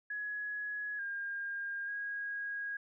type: tone with pitch steps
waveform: sine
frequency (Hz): 1680 / 1611 / 1643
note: G#6 / G6 / G#6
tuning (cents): +19 / +47 / -19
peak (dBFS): -36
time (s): 0.1-2.77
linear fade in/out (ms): 5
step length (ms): 890
effects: none

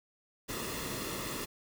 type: noise with comb filter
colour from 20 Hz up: pink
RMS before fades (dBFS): -38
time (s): 0.48-1.46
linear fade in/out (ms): 20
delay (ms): 1.3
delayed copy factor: -0.6
effects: none

